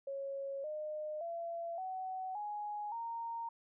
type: tone with pitch steps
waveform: sine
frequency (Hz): 550 / 610.3 / 677.1 / 751.3 / 833.6 / 925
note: C#5 / D#5 / E5 / F#5 / G#5 / A#5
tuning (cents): -14 / -34 / +46 / +26 / +6 / -14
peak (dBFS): -38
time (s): 0.07-3.49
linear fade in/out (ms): 5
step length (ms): 570
effects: none